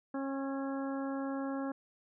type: harmonic tone with a mistuned harmonic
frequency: 272.1 Hz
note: C#4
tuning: 32 cents flat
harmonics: 1 / 2 / 3 / 4 / 5 / 6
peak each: -35 / -41 / -45 / -47 / -49 / -51 dBFS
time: 0.14-1.72 s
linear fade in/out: 5 ms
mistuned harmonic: 6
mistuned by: +26 cents
effects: none